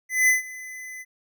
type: tone with ADSR envelope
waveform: square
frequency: 2019 Hz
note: B6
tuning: 38 cents sharp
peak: -15 dBFS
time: 0.09-1.05 s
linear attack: 190 ms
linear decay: 140 ms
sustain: -21 dB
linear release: 39 ms
effects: none